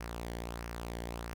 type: tone with flanger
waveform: sawtooth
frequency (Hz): 58.27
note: A#1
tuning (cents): 0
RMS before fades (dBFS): -41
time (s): 0-1.34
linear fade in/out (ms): 10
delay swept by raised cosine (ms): 0.26 to 0.79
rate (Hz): 1.5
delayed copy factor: -0.5
effects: none